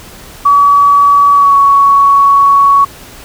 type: tone with pitch glide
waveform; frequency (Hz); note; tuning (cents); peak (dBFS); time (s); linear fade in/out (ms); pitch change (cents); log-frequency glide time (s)
sine; 1139 to 1117.5; C#6 to C#6; +47 to +14; -3; 0.45-2.85; 10; -33; 1.34-1.55
effects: pink hiss -33 dBFS RMS until 3.24 s